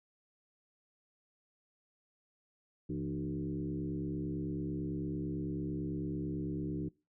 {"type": "tone with frequency modulation", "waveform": "sine", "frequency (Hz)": 233.1, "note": "A#3", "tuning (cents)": 0, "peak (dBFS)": -34, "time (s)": [2.89, 6.89], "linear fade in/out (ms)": 10, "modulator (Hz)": 69, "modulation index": 1.9, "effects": ["noise-tail reverb RT60 0.3 s tail -24 dB re dry"]}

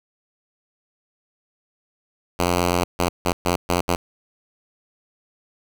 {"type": "tone bursts at uneven times", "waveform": "5% pulse", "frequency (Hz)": 88.1, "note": "F2", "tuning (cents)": 16, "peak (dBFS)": -7, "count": 6, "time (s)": [[2.39, 2.84], [2.99, 3.09], [3.25, 3.33], [3.45, 3.56], [3.69, 3.81], [3.88, 3.96]], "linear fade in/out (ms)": 5, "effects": []}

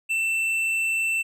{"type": "tone with tanh clipping", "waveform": "sine", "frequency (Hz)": 2674, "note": "E7", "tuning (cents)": 24, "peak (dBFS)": -23, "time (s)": [0.09, 1.23], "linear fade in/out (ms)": 20, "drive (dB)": 8, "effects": []}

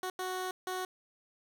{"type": "tone bursts at uneven times", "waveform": "15% pulse", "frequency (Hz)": 370, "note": "F#4", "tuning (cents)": 0, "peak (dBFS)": -28, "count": 3, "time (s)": [[0.03, 0.1], [0.19, 0.51], [0.67, 0.85]], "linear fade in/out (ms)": 2, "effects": []}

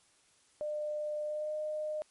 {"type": "tone with pitch glide", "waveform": "sine", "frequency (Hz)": [601, 611.2], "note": ["D5", "D#5"], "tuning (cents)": [40, -31], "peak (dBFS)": -33, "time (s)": [0.61, 2.02], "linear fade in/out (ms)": 0, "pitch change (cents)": 29, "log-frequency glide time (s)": [1.24, 1.54], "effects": ["white hiss -67 dBFS RMS until 2.1 s", "MP3 48 kbps"]}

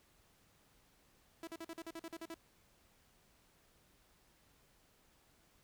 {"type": "tone bursts", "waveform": "sawtooth", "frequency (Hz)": 329.6, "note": "E4", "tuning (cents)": 0, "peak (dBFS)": -40, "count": 11, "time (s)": [1.43, 2.342], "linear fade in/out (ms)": 2, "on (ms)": 42, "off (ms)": 45, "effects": ["pink hiss -70 dBFS RMS until 5.63 s"]}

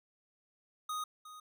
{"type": "tone with echo", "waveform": "square", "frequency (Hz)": 1244.5, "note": "D#6", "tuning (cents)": 0, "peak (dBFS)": -36, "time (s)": [0.89, 1.04], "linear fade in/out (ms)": 5, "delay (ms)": 360, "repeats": 1, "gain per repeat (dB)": -13, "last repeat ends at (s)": 1.4, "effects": []}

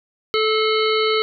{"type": "harmonic tone with a mistuned harmonic", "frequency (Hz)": 435.6, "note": "A4", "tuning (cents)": -17, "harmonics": [1, 3, 5, 7, 9, 10], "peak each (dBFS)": [-18, -23, -25, -26, -28, -28], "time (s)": [0.34, 1.22], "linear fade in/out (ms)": 0, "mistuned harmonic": 5, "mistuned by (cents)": -20, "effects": []}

